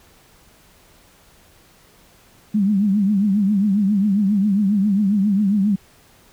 sine tone with vibrato, 201.8 Hz, G#3, 49 cents flat, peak -14 dBFS, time 2.54-5.76 s, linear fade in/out 10 ms, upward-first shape triangle, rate 7.4 Hz, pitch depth 130 cents each way, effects pink hiss -52 dBFS RMS until 6.32 s

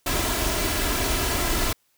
pink noise with comb filter, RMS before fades -24 dBFS, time 0.06-1.73 s, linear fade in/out 5 ms, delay 3 ms, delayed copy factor +0.55, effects white hiss -67 dBFS RMS until 1.97 s

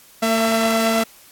sawtooth tone pair together, 226.4 / 670 Hz, A3 / E5, +50 / +28 cents, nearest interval octave + perfect fifth, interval 1878 cents, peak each -15 dBFS, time 0.22-1.04 s, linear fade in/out 10 ms, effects white hiss -48 dBFS RMS until 1.31 s + AAC 64 kbps

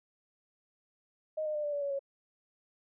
sine tone with pitch steps, 622.3 / 610.2 / 598.3 / 586.7 / 575.3 / 564.1 / 553.1 Hz, D#5 / D#5 / D5 / D5 / D5 / C#5 / C#5, 0 / -34 / +32 / -2 / -36 / +30 / -4 cents, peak -31 dBFS, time 1.37-1.993 s, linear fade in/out 10 ms, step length 89 ms, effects none

